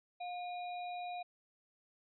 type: tone with sample-and-hold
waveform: sine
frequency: 712 Hz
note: F5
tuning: 33 cents sharp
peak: -39 dBFS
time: 0.2-1.23 s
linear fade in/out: 10 ms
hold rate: 3150 Hz
effects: resampled to 11025 Hz